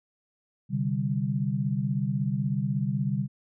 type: chord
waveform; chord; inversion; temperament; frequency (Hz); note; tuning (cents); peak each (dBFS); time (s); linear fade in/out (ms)
sine; C suspended second; none; just; 130.81 / 147.16 / 196.22; C3 / D3 / G3; 0 / +4 / +2; -29; 0.69-3.28; 50
effects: none